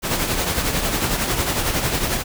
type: noise with tremolo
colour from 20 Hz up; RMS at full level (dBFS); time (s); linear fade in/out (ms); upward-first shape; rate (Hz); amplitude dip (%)
pink; -19; 0.02-2.24; 50; triangle; 11; 55
effects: none